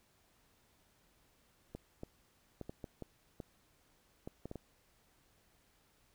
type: clicks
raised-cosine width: 2 ms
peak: -30 dBFS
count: 11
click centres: 1.75 / 2.034 / 2.613 / 2.695 / 2.842 / 3.023 / 3.402 / 4.275 / 4.456 / 4.514 / 4.557 s
effects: pink hiss -71 dBFS RMS until 6.14 s